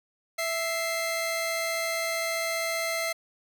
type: tone pair together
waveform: sawtooth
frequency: 659.3 / 2093 Hz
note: E5 / C7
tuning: 0 / 0 cents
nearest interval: octave + minor sixth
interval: 2000 cents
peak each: -26 / -27 dBFS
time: 0.38-3.13 s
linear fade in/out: 10 ms
effects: none